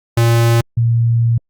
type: tone pair in turn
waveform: square / sine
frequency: 116.54 / 116.54 Hz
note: A#2 / A#2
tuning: 0 / 0 cents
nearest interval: unison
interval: 0 cents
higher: neither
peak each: -10 dBFS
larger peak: neither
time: 0.17-0.61 / 0.77-1.38 s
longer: second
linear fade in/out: 5 ms
effects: Opus 48 kbps